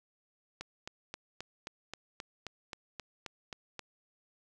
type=click train; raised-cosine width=0.2 ms; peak=-23 dBFS; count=13; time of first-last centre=0.61-3.793 s; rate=3.77 Hz; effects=none